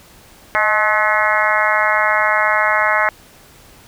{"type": "harmonic tone with a mistuned harmonic", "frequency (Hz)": 214.1, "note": "A3", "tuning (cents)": -47, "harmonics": [3, 4, 5, 6, 7, 8, 9, 10], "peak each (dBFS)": [-21, -21, -21, -21, -21, -21, -21, -21], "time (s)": [0.55, 3.09], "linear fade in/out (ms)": 0, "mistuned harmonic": 3, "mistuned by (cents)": -37, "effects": ["pink hiss -45 dBFS RMS until 3.87 s"]}